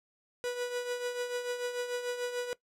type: tone with tremolo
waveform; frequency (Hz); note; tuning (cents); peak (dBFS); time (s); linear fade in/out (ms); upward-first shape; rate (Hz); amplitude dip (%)
45% pulse; 490; B4; -14; -30; 0.44-2.53; 0; triangle; 6.8; 65
effects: noise-tail reverb RT60 0.1 s tail -19 dB re dry + low-pass 11000 Hz 12 dB/octave